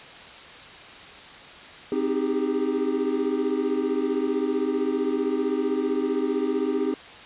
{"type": "chord", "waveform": "triangle", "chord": "Ab major seventh", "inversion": "first", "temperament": "equal with one note detuned", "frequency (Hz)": [261.6, 311.1, 392, 407.5], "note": ["C4", "Eb4", "G4", "Ab4"], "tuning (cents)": [0, 0, 0, -33], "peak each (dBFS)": -26, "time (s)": [1.92, 6.94], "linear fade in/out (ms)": 2, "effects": ["white hiss -43 dBFS RMS until 7.25 s", "resampled to 8000 Hz"]}